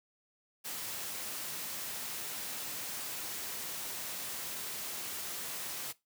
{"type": "noise", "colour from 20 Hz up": "white", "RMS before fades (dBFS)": -40, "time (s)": [0.64, 5.93], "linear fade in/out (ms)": 20, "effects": ["noise-tail reverb RT60 0.2 s tail -19 dB re dry", "high-pass 100 Hz 12 dB/octave"]}